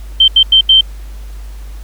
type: tone bursts at uneven times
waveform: sine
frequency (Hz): 3122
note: G7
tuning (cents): -8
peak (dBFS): -3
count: 4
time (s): 0.2-0.28 / 0.36-0.43 / 0.52-0.61 / 0.69-0.81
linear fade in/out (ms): 5
effects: added 50 Hz sine -25 dBFS peak until 1.83 s + pink hiss -43 dBFS RMS until 1.83 s